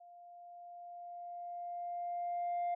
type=tone with level ramp; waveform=sine; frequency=700 Hz; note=F5; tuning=4 cents sharp; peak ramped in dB=-54 to -30 dBFS; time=0-2.75 s; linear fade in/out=10 ms; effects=tanh soft clip ceiling -31 dBFS